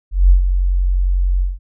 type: tone with ADSR envelope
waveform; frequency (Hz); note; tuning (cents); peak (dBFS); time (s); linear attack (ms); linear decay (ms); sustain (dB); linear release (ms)
sine; 45.53; F#1; -27; -4; 0.11-1.59; 190; 110; -8; 180
effects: none